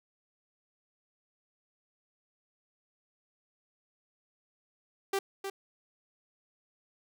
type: tone with echo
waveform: sawtooth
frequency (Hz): 391.5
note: G4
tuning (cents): -2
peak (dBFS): -24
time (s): 5.13-5.19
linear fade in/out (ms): 5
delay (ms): 310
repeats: 1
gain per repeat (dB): -7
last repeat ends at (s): 5.5
effects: none